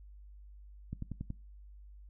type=click train; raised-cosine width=5 ms; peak=-26 dBFS; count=5; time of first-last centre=0.93-1.304 s; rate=10.7 Hz; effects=noise-tail reverb RT60 0.3 s tail -21 dB re dry + added 50 Hz sine -50 dBFS peak until 2.09 s